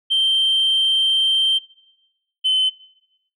sine tone pair in turn, 3136 / 3054 Hz, G7 / G7, 0 / -46 cents, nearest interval unison, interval 46 cents, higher first, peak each -13 dBFS, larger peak neither, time 0.1-1.59 / 2.44-2.7 s, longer first, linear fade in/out 20 ms, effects noise-tail reverb RT60 1.0 s tail -21 dB re dry + tanh soft clip ceiling -12 dBFS

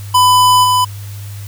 square tone with level steps, 1000 Hz, B5, 21 cents sharp, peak -7 / -10 dBFS, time 0.14-0.85 s, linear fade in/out 10 ms, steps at 0.63 s, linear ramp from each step 20 ms, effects added 101 Hz sine -25 dBFS peak until 1.47 s + white hiss -38 dBFS RMS until 1.47 s

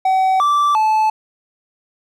triangle tone with pitch steps, 758 / 1167 / 869 Hz, F#5 / D6 / A5, +42 / -11 / -22 cents, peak -10 dBFS, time 0.05-1.1 s, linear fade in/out 5 ms, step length 350 ms, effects none

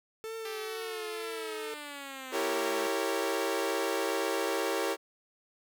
45% pulse tone with vibrato, 440.6 Hz, A4, 2 cents sharp, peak -37 dBFS, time 0.24-1.74 s, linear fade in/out 0 ms, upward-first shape triangle, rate 2.1 Hz, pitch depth 42 cents each way
5% pulse linear sweep, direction down, 397.9 to 215 Hz, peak -29 dBFS, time 0.45-2.87 s, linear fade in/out 2 ms
sawtooth chord, E diminished seventh, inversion none, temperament equal with one note detuned, 329.6 / 392 / 460 / 554.4 Hz, E4 / G4 / Bb4 / Db5, 0 / 0 / -23 / 0 cents, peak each -32 / -30 / -30 / -31 dBFS, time 2.31-4.97 s, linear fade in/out 50 ms
effects none

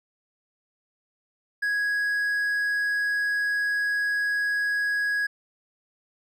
triangle tone, 1661.2 Hz, G#6, in tune, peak -21 dBFS, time 1.62-5.27 s, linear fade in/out 10 ms, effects none

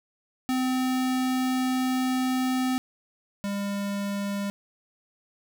square tone pair in turn, 257 / 200.8 Hz, C4 / G3, -31 / +42 cents, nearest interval major third, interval 427 cents, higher first, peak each -24 / -28 dBFS, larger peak first, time 0.49-2.78 / 3.44-4.5 s, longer first, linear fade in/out 0 ms, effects none

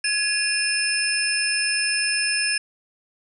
sine tone cluster, 1681 / 2468 / 2737 / 5260 / 9300 Hz, G#6 / D#7 / F7 / E8 / D9, +20 / -15 / -36 / -5 / -18 cents, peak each -26 / -27 / -31 / -24 / -28 dBFS, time 0.04-2.58 s, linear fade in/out 5 ms, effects none

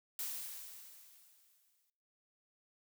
blue noise with exponential decay, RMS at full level -39 dBFS, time 0.19-1.9 s, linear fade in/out 1 ms, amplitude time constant 370 ms, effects noise-tail reverb RT60 0.7 s tail -20 dB re dry

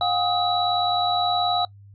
sine tone cluster, 716 / 795 / 1260 / 3916 Hz, F5 / G5 / D#6 / B7, +43 / +24 / +21 / -15 cents, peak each -22 / -29 / -29 / -25 dBFS, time 0.01-1.65 s, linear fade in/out 2 ms, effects noise-tail reverb RT60 0.1 s tail -22 dB re dry + added 100 Hz sine -44 dBFS peak until 1.94 s

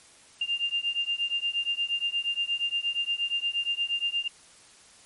sine beating tone pair, 2794 / 2802.5 Hz, F7 / F7, 0 / +5 cents, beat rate 8.5 Hz, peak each -29 / -29 dBFS, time 0.41-4.28 s, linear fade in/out 5 ms, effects white hiss -54 dBFS RMS until 5.05 s + MP3 48 kbps

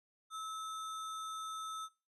sine tone with sample-and-hold, 1300 Hz, E6, 24 cents flat, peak -40 dBFS, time 0.3-1.89 s, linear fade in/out 50 ms, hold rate 4900 Hz, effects noise-tail reverb RT60 0.3 s tail -17 dB re dry + resampled to 24000 Hz

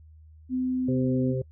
sine tone, 255.6 Hz, C4, 40 cents flat, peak -24 dBFS, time 0.49-1.35 s, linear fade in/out 50 ms
harmonic tone, 129.9 Hz, C3, 12 cents flat, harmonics 1 / 3 / 4, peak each -27 / -32 / -33 dBFS, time 0.88-1.42 s, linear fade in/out 5 ms
effects noise-tail reverb RT60 0.1 s tail -24 dB re dry + added 78 Hz sine -48 dBFS peak until 1.51 s

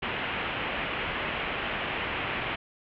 white low-pass noise, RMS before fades -32 dBFS, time 0.02-2.56 s, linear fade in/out 10 ms, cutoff 3000 Hz, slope 48 dB/octave, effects none

